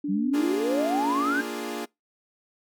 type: tone with pitch glide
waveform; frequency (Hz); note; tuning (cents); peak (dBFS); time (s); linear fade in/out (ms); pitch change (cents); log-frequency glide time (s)
sine; 290.8 to 284; D4 to C#4; -17 to +42; -26; 0.04-1.41; 5; -41; 0.72-1.13
type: exponential sweep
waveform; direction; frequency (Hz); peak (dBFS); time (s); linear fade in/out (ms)
sine; up; 182.4 to 1634; -24; 0.08-1.42; 20
type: chord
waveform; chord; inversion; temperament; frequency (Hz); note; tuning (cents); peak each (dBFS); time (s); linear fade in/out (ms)
sawtooth; Bb dominant seventh; none; equal; 233.1 / 293.7 / 349.2 / 415.3; Bb3 / D4 / F4 / Ab4; 0 / 0 / 0 / 0; -32; 0.33-1.86; 20
effects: noise-tail reverb RT60 0.2 s tail -25 dB re dry